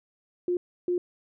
sine tone bursts at uneven times, 355.4 Hz, F4, 30 cents sharp, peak -23 dBFS, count 2, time 0.48-0.57 / 0.88-0.98 s, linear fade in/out 2 ms, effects none

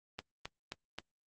click train, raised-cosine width 0.2 ms, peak -22 dBFS, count 4, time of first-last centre 0.19-0.986 s, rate 3.77 Hz, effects Opus 24 kbps

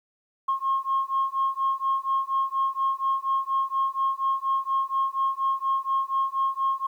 sine beating tone pair, 1075 / 1079.2 Hz, C6 / C#6, +47 / -47 cents, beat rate 4.2 Hz, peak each -25 dBFS, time 0.48-6.87 s, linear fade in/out 10 ms, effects tanh soft clip ceiling -16 dBFS + 10-bit

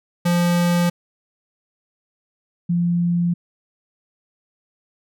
square / sine tone pair in turn, 174.1 / 173.1 Hz, F3 / F3, -5 / -15 cents, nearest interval unison, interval 10 cents, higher first, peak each -16 dBFS, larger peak neither, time 0.25-0.9 / 2.69-3.34 s, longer neither, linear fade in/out 10 ms, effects none

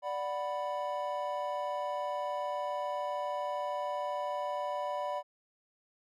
triangle chord, B minor, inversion first, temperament equal, 587.3 / 740 / 987.8 Hz, D5 / F#5 / B5, 0 / 0 / 0 cents, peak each -34 / -37 / -35 dBFS, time 0.02-5.23 s, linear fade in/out 50 ms, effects none

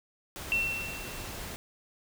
pink noise, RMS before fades -40 dBFS, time 0.36-1.56 s, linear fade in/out 0 ms
sine tone with exponential decay, 2705 Hz, E7, 44 cents sharp, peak -23 dBFS, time 0.52-1.54 s, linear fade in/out 0 ms, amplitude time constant 220 ms
effects none

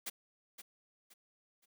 white noise with echo, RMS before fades -40 dBFS, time 0.06-0.1 s, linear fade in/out 10 ms, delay 520 ms, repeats 3, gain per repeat -10 dB, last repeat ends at 1.66 s, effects high-pass 200 Hz 12 dB/octave

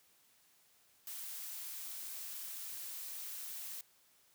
blue noise with high-pass filter sweep, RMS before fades -45 dBFS, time 1.07-3.81 s, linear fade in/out 2 ms, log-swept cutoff 650 to 320 Hz, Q 0.78, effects white hiss -69 dBFS RMS until 4.34 s + high-pass 60 Hz 12 dB/octave

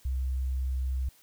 sine tone, 65 Hz, C2, 11 cents flat, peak -26 dBFS, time 0.05-1.09 s, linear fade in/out 5 ms, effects tanh soft clip ceiling -23 dBFS + white hiss -60 dBFS RMS until 1.22 s

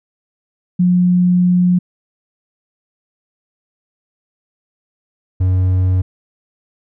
sine / triangle tone pair in turn, 179.1 / 92.44 Hz, F3 / F#2, +44 / -1 cents, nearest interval major seventh, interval 1145 cents, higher first, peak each -9 dBFS, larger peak neither, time 0.79-1.79 / 5.4-6.02 s, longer first, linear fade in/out 10 ms, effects none

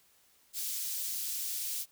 white high-pass noise, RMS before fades -36 dBFS, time 0.53-1.86 s, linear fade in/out 50 ms, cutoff 4300 Hz, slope 12 dB/octave, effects white hiss -66 dBFS RMS until 1.91 s

